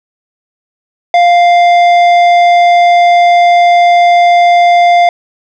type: tone with tanh clipping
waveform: triangle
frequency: 698.5 Hz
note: F5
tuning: in tune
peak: -5 dBFS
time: 1.14-5.09 s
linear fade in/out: 2 ms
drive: 15 dB
effects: none